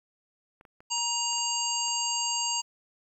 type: clicks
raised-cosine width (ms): 0.5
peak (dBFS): -37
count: 7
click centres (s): 0.611 / 0.652 / 0.805 / 0.981 / 1.33 / 1.383 / 1.882
type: harmonic tone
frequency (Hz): 940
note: A#5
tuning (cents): +14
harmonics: 1 / 3 / 5 / 7 / 8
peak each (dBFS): -33 / -33 / -33 / -33 / -33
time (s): 0.9-2.62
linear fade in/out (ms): 20
effects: 10-bit